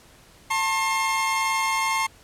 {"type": "tone cluster", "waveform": "45% pulse", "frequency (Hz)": [894, 1075, 2128], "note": ["A5", "C6", "C7"], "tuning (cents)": [27, 47, 29], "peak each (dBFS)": -26, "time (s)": [0.5, 2.07], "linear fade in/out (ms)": 10, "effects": ["pink hiss -52 dBFS RMS until 2.23 s", "low-pass 12000 Hz 12 dB/octave"]}